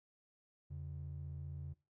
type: ring-modulated tone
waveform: triangle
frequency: 112.4 Hz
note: A2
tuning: 37 cents sharp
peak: -36 dBFS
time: 0.7-1.74 s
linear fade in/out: 20 ms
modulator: 27.7 Hz
effects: noise-tail reverb RT60 0.3 s tail -26 dB re dry + tanh soft clip ceiling -38 dBFS